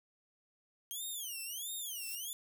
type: tone with vibrato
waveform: 5% pulse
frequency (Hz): 3149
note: G7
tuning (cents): +7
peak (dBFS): -32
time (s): 0.91-2.33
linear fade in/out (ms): 0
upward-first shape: sine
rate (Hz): 1.5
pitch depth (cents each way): 280
type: noise with exponential growth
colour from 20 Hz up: violet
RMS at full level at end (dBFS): -44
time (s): 1.59-2.15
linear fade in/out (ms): 1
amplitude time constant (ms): 120
effects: none